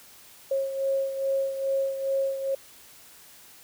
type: beating tone pair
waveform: sine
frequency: 542 / 544.4 Hz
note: C#5 / C#5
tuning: -39 / -31 cents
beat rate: 2.4 Hz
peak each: -25 / -32 dBFS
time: 0.51-2.55 s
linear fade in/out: 5 ms
effects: white hiss -51 dBFS RMS until 3.63 s